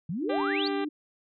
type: exponential sweep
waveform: sine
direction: up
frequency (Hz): 148 to 4699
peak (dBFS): -29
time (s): 0.09-0.68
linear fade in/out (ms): 5
type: tone with vibrato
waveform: sine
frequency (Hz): 296.7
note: D4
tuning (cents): +18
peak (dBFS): -30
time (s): 0.22-0.89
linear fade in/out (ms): 10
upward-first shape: triangle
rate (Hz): 3.3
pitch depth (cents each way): 42
type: harmonic tone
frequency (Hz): 395.3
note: G4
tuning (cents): +15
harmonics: 1 / 2 / 3 / 4 / 5 / 6 / 7 / 8 / 9 / 10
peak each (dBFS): -30 / -36 / -40 / -42 / -44 / -46 / -47 / -48 / -49 / -50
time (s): 0.29-0.85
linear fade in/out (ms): 10
type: clicks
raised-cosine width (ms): 0.5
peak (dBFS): -29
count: 2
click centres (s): 0.381 / 0.401
effects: none